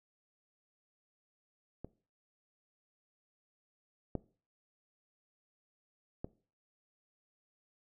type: clicks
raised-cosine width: 2 ms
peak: -29 / -21 / -25 dBFS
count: 3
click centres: 1.846 / 4.153 / 6.245 s
effects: noise-tail reverb RT60 0.4 s tail -20 dB re dry